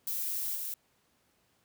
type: noise with level steps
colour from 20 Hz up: violet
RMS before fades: -34 / -37 dBFS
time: 0.07-0.74 s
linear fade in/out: 2 ms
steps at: 0.55 s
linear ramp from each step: 10 ms
effects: pink hiss -71 dBFS RMS until 1.64 s + high-pass 80 Hz 12 dB/octave